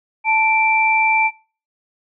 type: tone pair together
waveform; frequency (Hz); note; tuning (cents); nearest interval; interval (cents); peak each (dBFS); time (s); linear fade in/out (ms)
sine; 880 / 2346; A5 / D7; 0 / -2; octave + perfect fourth; 1698; -16; 0.24-1.31; 50
effects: noise-tail reverb RT60 0.4 s tail -23 dB re dry

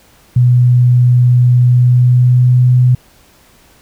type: tone with pitch glide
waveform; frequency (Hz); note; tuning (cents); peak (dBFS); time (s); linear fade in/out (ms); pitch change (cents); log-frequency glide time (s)
sine; 123.47 to 125.34; B2 to B2; 0 to +26; -5; 0.36-2.95; 5; +26; 1.65-2.78
effects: pink hiss -47 dBFS RMS until 3.81 s

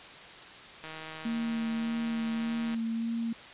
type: click train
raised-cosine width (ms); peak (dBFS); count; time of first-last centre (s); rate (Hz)
0.3; -26; 302; 0.84-2.745; 158
type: tone with vibrato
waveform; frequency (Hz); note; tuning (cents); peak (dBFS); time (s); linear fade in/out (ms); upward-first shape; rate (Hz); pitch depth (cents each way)
sine; 229; A#3; -31; -29; 1.25-3.33; 5; sine; 1.7; 15
effects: white hiss -47 dBFS RMS until 3.53 s + resampled to 8000 Hz

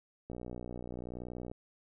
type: click train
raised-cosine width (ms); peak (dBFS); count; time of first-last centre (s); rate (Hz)
2; -29; 75; 0.3-1.515; 60.9
effects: none

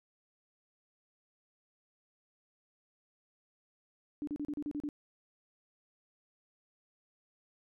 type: tone bursts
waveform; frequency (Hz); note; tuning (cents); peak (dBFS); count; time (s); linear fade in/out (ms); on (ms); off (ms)
sine; 293.7; D4; 0; -34; 8; 4.22-4.889; 0; 53; 35
effects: none

